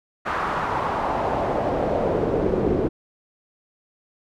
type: noise with band-pass filter sweep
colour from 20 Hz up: brown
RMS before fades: -23 dBFS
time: 0.25-2.89 s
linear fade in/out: 20 ms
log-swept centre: 1300 to 360 Hz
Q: 2.1
effects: none